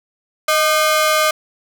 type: ring-modulated tone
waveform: sawtooth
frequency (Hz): 919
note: A#5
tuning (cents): -25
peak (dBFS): -6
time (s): 0.48-1.31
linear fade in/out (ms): 5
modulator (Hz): 296
effects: none